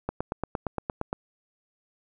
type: click train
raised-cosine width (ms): 1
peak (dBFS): -14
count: 10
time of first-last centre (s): 0.09-1.129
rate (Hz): 8.66
effects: none